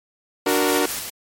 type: chord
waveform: sawtooth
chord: D augmented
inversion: none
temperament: equal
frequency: 293.7 / 370 / 466.2 Hz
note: D4 / F#4 / A#4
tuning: 0 / 0 / 0 cents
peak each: -18 dBFS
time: 0.46-0.86 s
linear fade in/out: 5 ms
type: noise with tremolo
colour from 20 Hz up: white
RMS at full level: -27 dBFS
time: 0.48-1.1 s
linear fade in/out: 10 ms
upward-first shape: square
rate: 4.9 Hz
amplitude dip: 35%
effects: MP3 64 kbps